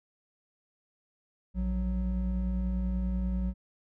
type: tone pair together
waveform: triangle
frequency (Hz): 58.24 / 184.9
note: A#1 / F#3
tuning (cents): -1 / -1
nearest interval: octave + minor sixth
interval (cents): 2000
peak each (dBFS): -27 / -30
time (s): 1.54-3.54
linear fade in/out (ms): 50
effects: none